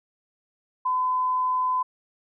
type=tone; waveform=sine; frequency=1014 Hz; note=B5; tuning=45 cents sharp; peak=-21 dBFS; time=0.85-1.83 s; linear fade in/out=10 ms; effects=none